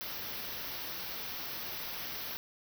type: band-stop noise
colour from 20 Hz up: white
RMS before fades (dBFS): -40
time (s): 0.01-2.37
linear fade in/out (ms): 0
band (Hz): 5900 to 12000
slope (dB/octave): 96
effects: none